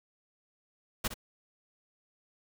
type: noise with echo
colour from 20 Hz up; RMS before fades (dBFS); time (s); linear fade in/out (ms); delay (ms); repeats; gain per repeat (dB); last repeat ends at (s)
pink; -30; 1.04-1.08; 10; 62; 1; -11; 1.142
effects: none